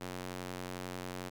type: tone with high-pass filter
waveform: square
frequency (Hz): 45.57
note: F#1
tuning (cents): -26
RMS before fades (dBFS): -42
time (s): 0-1.3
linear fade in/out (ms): 20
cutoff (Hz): 180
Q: 0.53
effects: none